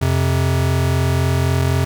square tone pair together, 87.97 / 131.8 Hz, F2 / C3, +13 / +13 cents, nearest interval perfect fifth, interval 700 cents, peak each -18 dBFS, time 0.01-1.85 s, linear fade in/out 10 ms, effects none

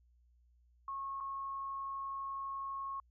sine tone with dropouts, 1092 Hz, C#6, 26 cents flat, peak -38 dBFS, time 0.88-3 s, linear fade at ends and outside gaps 2 ms, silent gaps 1.203-1.207 s, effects added 60 Hz sine -65 dBFS peak until 3.1 s

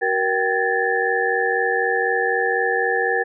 sine tone cluster, 376.7 / 470.8 / 777 / 1707 / 1791 Hz, F#4 / A#4 / G5 / G#6 / A6, +31 / +17 / -16 / +47 / +30 cents, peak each -27 / -22 / -24 / -23 / -25 dBFS, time 0.01-3.24 s, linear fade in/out 20 ms, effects none

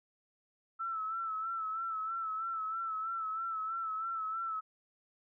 sine tone with vibrato, 1320 Hz, E6, 2 cents sharp, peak -34 dBFS, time 0.79-4.61 s, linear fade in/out 20 ms, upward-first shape sine, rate 3.1 Hz, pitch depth 48 cents each way, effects none

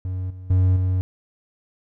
triangle tone with level steps, 92.5 Hz, F#2, in tune, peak -22 / -32 / -12 / -16 dBFS, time 0.05-1.01 s, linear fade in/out 0 ms, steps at 0.3 / 0.5 / 0.76 s, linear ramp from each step 5 ms, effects none

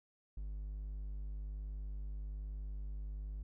triangle tone, 50.6 Hz, G#1, 44 cents flat, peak -38 dBFS, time 0.37-3.43 s, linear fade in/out 5 ms, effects none

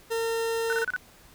40% pulse tone, 456.1 Hz, A#4, 38 cents flat, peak -25 dBFS, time 0.1-0.85 s, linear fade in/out 20 ms
sine tone bursts, 1490 Hz, F#6, 12 cents sharp, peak -25 dBFS, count 5, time 0.7-0.963 s, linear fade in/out 0 ms, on 27 ms, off 32 ms
effects pink hiss -54 dBFS RMS until 1.34 s

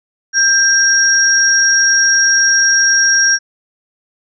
sine tone pair together, 1591 / 5618 Hz, G6 / F8, +25 / +9 cents, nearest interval octave + minor seventh, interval 2184 cents, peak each -11 dBFS, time 0.33-3.39 s, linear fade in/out 50 ms, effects none

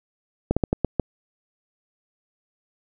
slowing click train, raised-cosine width 2 ms, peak -6 dBFS, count 6, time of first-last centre 0.51-0.997 s, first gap 56 ms, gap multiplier 1.28, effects none

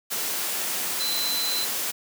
sine tone in noise, 4041 Hz, B7, 39 cents sharp, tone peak -26 dBFS, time 0.99-1.66 s, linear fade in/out 20 ms, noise white, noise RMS -28 dBFS, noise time 0.1-1.92 s, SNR -1 dB, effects high-pass 200 Hz 12 dB/octave

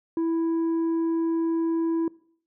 sine tone with tanh clipping, 329.6 Hz, E4, in tune, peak -23 dBFS, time 0.17-2.08 s, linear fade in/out 2 ms, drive 4 dB, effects noise-tail reverb RT60 0.6 s tail -23 dB re dry

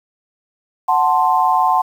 sine chord, F# diminished, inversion none, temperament equal, 740 / 880 / 1046.5 Hz, F#5 / A5 / C6, 0 / 0 / 0 cents, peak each -16 dBFS, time 0.88-1.82 s, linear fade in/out 10 ms, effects 7-bit

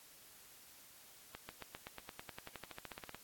accelerating click train, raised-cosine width 0.3 ms, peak -30 dBFS, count 21, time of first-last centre 1.35-3.146 s, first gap 140 ms, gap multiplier 0.95, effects white hiss -60 dBFS RMS until 3.23 s + AAC 64 kbps

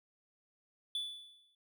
triangle tone with exponential decay, 3465 Hz, A7, 27 cents flat, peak -31 dBFS, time 0.95-1.55 s, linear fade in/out 2 ms, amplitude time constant 130 ms, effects none

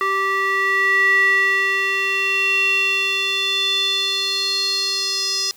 square tone with band-pass filter sweep, 389.3 Hz, G4, 12 cents flat, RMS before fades -19 dBFS, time 0.01-5.51 s, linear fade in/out 0 ms, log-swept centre 1500 to 5200 Hz, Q 6.2, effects white hiss -49 dBFS RMS until 5.56 s

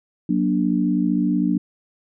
sine chord, Gb augmented, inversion none, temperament equal with one note detuned, 185 / 238.1 / 293.7 Hz, Gb3 / Bb3 / D4, 0 / +37 / 0 cents, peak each -21 / -22 / -21 dBFS, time 0.29-1.58 s, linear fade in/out 5 ms, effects none

